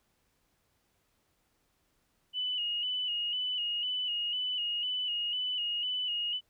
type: tone with vibrato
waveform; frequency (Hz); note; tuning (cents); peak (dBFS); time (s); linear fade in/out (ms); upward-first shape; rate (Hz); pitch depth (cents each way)
sine; 2931; F#7; -17; -30; 2.33-6.41; 50; square; 2; 37
effects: pink hiss -74 dBFS RMS until 6.49 s